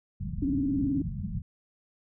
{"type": "low-pass noise", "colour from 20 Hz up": "white", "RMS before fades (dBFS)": -34, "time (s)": [0.2, 1.42], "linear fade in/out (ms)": 5, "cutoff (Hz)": 210, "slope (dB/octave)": 96}
{"type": "tone with vibrato", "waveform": "sine", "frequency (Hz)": 276.1, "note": "C#4", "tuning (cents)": -7, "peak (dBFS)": -25, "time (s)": [0.42, 1.02], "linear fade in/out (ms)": 5, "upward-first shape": "square", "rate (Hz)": 19, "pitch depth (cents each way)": 78}
{"effects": []}